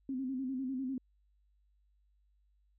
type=tone with vibrato; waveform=sine; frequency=261.6 Hz; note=C4; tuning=in tune; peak=-34 dBFS; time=0.09-0.98 s; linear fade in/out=2 ms; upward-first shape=square; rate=10 Hz; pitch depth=57 cents each way; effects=added 50 Hz sine -68 dBFS peak until 2.78 s